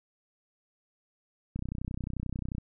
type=click train; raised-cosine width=5 ms; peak=-22 dBFS; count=33; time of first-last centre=1.56-2.582 s; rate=31.3 Hz; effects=none